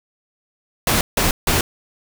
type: noise bursts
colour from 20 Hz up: pink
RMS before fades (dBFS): -17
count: 3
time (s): 0.87-1.61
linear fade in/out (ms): 2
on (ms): 140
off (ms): 160
effects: none